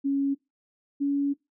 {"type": "tone pair in turn", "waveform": "sine", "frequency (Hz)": [277.2, 282], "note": ["C#4", "C#4"], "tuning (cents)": [0, 30], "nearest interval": "unison", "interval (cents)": 30, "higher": "second", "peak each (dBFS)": -22, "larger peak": "neither", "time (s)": [[0.04, 0.35], [1, 1.34]], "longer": "second", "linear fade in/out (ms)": 20, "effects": ["noise-tail reverb RT60 0.2 s tail -20 dB re dry"]}